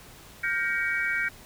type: chord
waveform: sine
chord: G half-diminished seventh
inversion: third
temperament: just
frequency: 1411.2 / 1568 / 1881.6 / 2258 Hz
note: F6 / G6 / Bb6 / Db7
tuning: +18 / 0 / +16 / +31 cents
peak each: -33 / -29 / -31 / -29 dBFS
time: 0.43-1.29 s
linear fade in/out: 10 ms
effects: pink hiss -49 dBFS RMS until 1.45 s